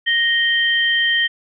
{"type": "tone pair together", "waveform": "sine", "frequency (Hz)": [1864.7, 3136], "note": ["A#6", "G7"], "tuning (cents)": [0, 0], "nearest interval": "major sixth", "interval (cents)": 900, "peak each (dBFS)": [-16, -18], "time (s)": [0.06, 1.28], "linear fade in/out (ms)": 20, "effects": []}